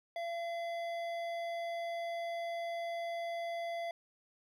sine tone with hard clipping, 680 Hz, F5, 46 cents flat, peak -38 dBFS, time 0.16-3.91 s, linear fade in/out 2 ms, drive 11 dB, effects none

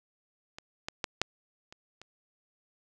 clicks, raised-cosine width 0.2 ms, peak -25 / -17 / -13 / -8 / -30 / -30 dBFS, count 6, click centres 0.585 / 0.885 / 1.042 / 1.216 / 1.725 / 2.016 s, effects none

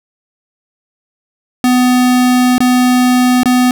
square tone with dropouts, 250 Hz, B3, 21 cents sharp, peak -8 dBFS, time 1.64-3.71 s, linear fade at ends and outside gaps 1 ms, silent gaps 2.581-2.604 / 3.433-3.457 s, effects none

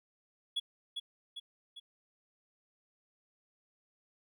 triangle tone with echo, 3372 Hz, G#7, 26 cents sharp, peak -29 dBFS, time 0.56-0.6 s, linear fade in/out 10 ms, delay 400 ms, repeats 3, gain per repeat -5 dB, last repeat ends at 1.8 s, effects none

